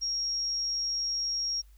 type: tone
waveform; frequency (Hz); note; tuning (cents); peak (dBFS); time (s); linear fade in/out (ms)
sine; 5588; F8; 0; -28; 0.01-1.62; 20
effects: added 50 Hz sine -52 dBFS peak until 1.77 s + white hiss -68 dBFS RMS until 1.77 s